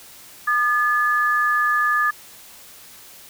sine tone pair together, 1213.4 / 1716 Hz, D#6 / A6, -44 / -44 cents, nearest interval tritone, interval 600 cents, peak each -19 / -19 dBFS, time 0.47-2.11 s, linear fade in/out 10 ms, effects white hiss -44 dBFS RMS until 3.29 s

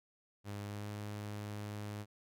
sawtooth tone with pitch glide, 102.1 to 104.06 Hz, G#2 to G#2, -29 to +4 cents, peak -37 dBFS, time 0.44-2.06 s, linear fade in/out 50 ms, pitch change +33 cents, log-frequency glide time 0.62-0.9 s, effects none

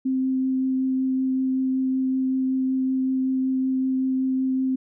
sine tone with vibrato, 261.6 Hz, C4, in tune, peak -20 dBFS, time 0.05-4.76 s, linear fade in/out 10 ms, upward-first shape triangle, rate 5.3 Hz, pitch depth 9 cents each way, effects none

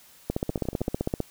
two click trains, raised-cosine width 2 ms, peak -23 / -12 dBFS, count 6 / 15, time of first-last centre 0.5-0.885 / 0.3-1.203 s, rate 13 / 15.5 Hz, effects white hiss -54 dBFS RMS until 1.3 s

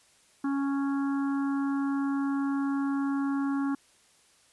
harmonic tone, 277.2 Hz, C#4, in tune, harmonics 1 / 3 / 4 / 5 / 6, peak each -26 / -41 / -40 / -42 / -47 dBFS, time 0.44-3.75 s, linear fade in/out 5 ms, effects white hiss -62 dBFS RMS until 4.52 s + resampled to 24000 Hz

